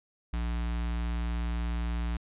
square tone with notch filter, 58.27 Hz, A#1, in tune, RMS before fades -31 dBFS, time 0.33-2.17 s, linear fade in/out 5 ms, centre 480 Hz, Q 1.2, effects resampled to 8000 Hz

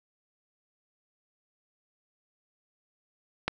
click, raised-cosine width 0.3 ms, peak -11 dBFS, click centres 3.48 s, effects none

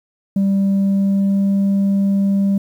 sine tone with pitch glide, 196.1 to 197.35 Hz, G3 to G3, +1 to +12 cents, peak -10 dBFS, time 0.36-2.58 s, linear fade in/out 5 ms, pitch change +11 cents, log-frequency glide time 0.77-1.54 s, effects tanh soft clip ceiling -12 dBFS + 8-bit

